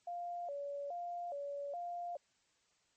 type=tone with vibrato; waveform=sine; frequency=630 Hz; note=D#5; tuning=21 cents sharp; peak=-39 dBFS; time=0.07-2.17 s; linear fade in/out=5 ms; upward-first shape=square; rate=1.2 Hz; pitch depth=180 cents each way; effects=white hiss -75 dBFS RMS until 2.96 s + MP3 32 kbps